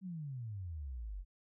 sine exponential sweep, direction down, 196 to 43.4 Hz, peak -40 dBFS, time 0.01-1.25 s, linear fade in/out 50 ms, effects none

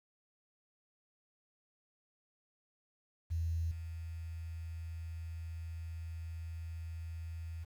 sine tone with level steps, 82.41 Hz, E2, in tune, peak -32 / -40 dBFS, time 3.3-7.65 s, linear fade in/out 20 ms, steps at 3.71 s, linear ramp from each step 5 ms, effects 10-bit

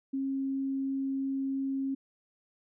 sine tone, 270.3 Hz, C#4, 44 cents flat, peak -29 dBFS, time 0.13-1.95 s, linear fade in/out 10 ms, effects none

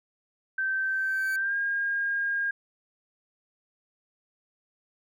sine tone with pitch glide, 1552 to 1618.8 Hz, G6 to G#6, -18 to -45 cents, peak -25 dBFS, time 0.58-2.51 s, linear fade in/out 5 ms, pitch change +73 cents, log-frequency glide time 1.36-1.55 s
10% pulse tone with exponential growth, 2285 Hz, D7, 48 cents flat, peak -30 dBFS, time 0.71-1.36 s, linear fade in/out 2 ms, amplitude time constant 140 ms
effects none

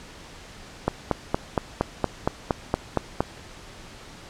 click train, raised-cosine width 1 ms, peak -6 dBFS, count 11, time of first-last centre 0.88-3.206 s, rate 4.3 Hz, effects pink hiss -44 dBFS RMS until 4.29 s + low-pass 7000 Hz 12 dB/octave

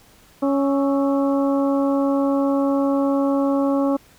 harmonic tone with a mistuned harmonic, 277.2 Hz, C#4, in tune, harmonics 1 / 2 / 3 / 4 / 5, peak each -18 / -22 / -30 / -30 / -37 dBFS, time 0.42-3.97 s, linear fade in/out 10 ms, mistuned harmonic 5, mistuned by -80 cents, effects pink hiss -52 dBFS RMS until 4.18 s

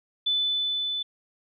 sine tone with level ramp, 3500 Hz, A7, 10 cents flat, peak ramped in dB -21 to -27 dBFS, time 0.26-1.03 s, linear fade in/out 10 ms, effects none

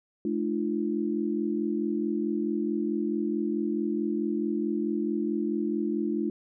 sine tone cluster, 215.6 / 300.2 / 344.8 Hz, A3 / D4 / F4, -35 / +38 / -22 cents, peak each -30 dBFS, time 0.25-6.3 s, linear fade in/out 2 ms, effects none

